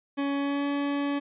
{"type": "tone with pitch glide", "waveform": "40% pulse", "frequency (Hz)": [280.3, 284.2], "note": ["C#4", "C#4"], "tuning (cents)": [19, 43], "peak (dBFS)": -25, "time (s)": [0.17, 1.2], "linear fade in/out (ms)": 20, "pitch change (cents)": 24, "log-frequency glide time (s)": [0.36, 0.66], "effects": ["resampled to 8000 Hz"]}